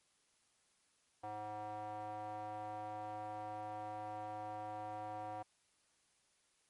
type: tone with band-pass filter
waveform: square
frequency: 105.8 Hz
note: G#2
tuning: 33 cents sharp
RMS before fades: -45 dBFS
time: 1.23-5.43 s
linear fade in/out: 10 ms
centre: 780 Hz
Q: 4.1
effects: white hiss -75 dBFS RMS until 6.69 s + MP3 48 kbps